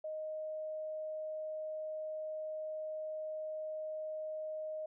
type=tone; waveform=sine; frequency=622.3 Hz; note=D#5; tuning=in tune; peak=-38 dBFS; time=0.04-4.86 s; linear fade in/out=5 ms; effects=none